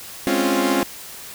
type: chord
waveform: sawtooth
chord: Db major seventh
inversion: second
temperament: equal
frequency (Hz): 207.7 / 261.6 / 277.2 / 349.2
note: Ab3 / C4 / Db4 / F4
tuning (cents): 0 / 0 / 0 / 0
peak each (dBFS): -22 / -19 / -18 / -18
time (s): 0.27-0.83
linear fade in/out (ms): 0
effects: white hiss -37 dBFS RMS until 1.34 s